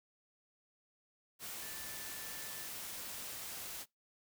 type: tone in noise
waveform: sine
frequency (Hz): 1760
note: A6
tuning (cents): 0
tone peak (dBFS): -54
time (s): 1.59-2.69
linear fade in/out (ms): 50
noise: white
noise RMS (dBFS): -45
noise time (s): 1.39-3.86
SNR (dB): -12
effects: noise-tail reverb RT60 0.2 s tail -25 dB re dry